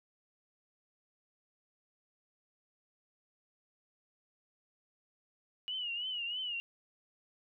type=tone with vibrato; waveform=sine; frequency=2909 Hz; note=F#7; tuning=30 cents flat; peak=-35 dBFS; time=5.68-6.6 s; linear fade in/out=0 ms; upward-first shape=triangle; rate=3.1 Hz; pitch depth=110 cents each way; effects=none